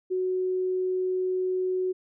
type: tone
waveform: sine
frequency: 370 Hz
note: F#4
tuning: in tune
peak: -24 dBFS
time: 0.1-1.93 s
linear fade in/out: 20 ms
effects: none